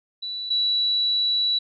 sine tone pair in turn, 3951 / 3932 Hz, B7 / B7, 0 / -8 cents, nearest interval unison, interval 8 cents, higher first, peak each -28 / -19 dBFS, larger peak second, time 0.22-0.5 / 0.5-1.59 s, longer second, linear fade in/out 10 ms, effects none

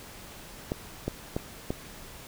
clicks, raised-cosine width 2 ms, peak -15 dBFS, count 4, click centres 0.719 / 1.08 / 1.365 / 1.705 s, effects pink hiss -46 dBFS RMS until 2.27 s

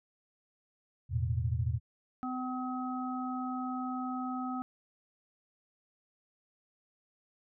sine chord, E suspended fourth, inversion none, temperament equal, 82.41 / 110 / 123.47 Hz, E2 / A2 / B2, 0 / 0 / 0 cents, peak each -33 dBFS, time 1.09-1.8 s, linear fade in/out 50 ms
harmonic tone, 254.6 Hz, C4, 47 cents flat, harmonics 1 / 3 / 5, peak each -35 / -40 / -40 dBFS, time 2.23-4.62 s, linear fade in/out 0 ms
effects none

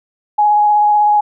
sine tone with vibrato, 836 Hz, G#5, 11 cents sharp, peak -8 dBFS, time 0.38-1.21 s, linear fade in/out 10 ms, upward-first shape triangle, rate 16 Hz, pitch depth 15 cents each way, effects none

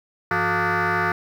sine tone with frequency modulation, 170.3 Hz, F3, 43 cents flat, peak -17 dBFS, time 0.31-1.12 s, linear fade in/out 2 ms, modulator 267 Hz, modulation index 6.4, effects tanh soft clip ceiling -16 dBFS + 8-bit

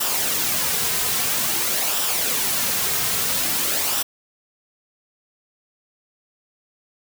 white noise with flanger, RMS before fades -22 dBFS, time 0-4.03 s, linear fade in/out 10 ms, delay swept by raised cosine 0.45 to 3.55 ms, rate 0.5 Hz, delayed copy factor -0.5, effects none

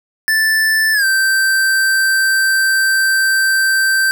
square tone with pitch glide, 1760 to 1559 Hz, A6 to G6, 0 to -10 cents, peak -12 dBFS, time 0.28-4.11 s, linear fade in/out 0 ms, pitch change -210 cents, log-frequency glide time 0.93-1.05 s, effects none

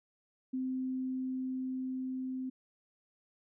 sine tone with level ramp, 258.9 Hz, C4, 18 cents flat, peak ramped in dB -32 to -35 dBFS, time 0.53-2.5 s, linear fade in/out 10 ms, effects none

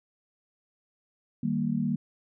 sine chord, Eb major, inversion none, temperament equal, 155.56 / 196 / 233.1 Hz, Eb3 / G3 / Bb3, 0 / 0 / 0 cents, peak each -31 / -30 / -28 dBFS, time 1.43-1.96 s, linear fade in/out 5 ms, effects none

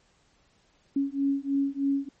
sine beating tone pair, 275.7 / 278.9 Hz, C#4 / C#4, -9 / +11 cents, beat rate 3.2 Hz, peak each -27 dBFS, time 0.96-2.09 s, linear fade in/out 5 ms, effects pink hiss -65 dBFS RMS until 2.2 s + MP3 32 kbps

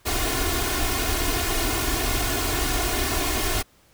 pink noise with comb filter, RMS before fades -24 dBFS, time 0.05-3.63 s, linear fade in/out 20 ms, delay 2.8 ms, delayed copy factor +0.9, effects pink hiss -58 dBFS RMS until 3.93 s

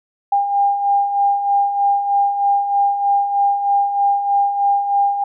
sine beating tone pair, 801 / 804.2 Hz, G5 / G5, +37 / +44 cents, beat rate 3.2 Hz, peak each -22 / -14 dBFS, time 0.32-5.24 s, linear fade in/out 5 ms, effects none

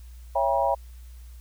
sine chord, C# diminished seventh, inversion none, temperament just, 554.4 / 665.2 / 798.3 / 957.9 Hz, C#5 / E5 / G5 / Bb5, 0 / +16 / +31 / +47 cents, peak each -26 dBFS, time 0.35-0.75 s, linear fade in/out 10 ms, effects added 60 Hz sine -41 dBFS peak until 1.4 s + white hiss -59 dBFS RMS until 1.4 s

